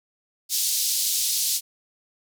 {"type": "band-pass noise", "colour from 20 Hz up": "pink", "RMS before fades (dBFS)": -24, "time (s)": [0.49, 1.61], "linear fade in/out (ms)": 50, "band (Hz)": [4100, 16000], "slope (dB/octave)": 24, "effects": []}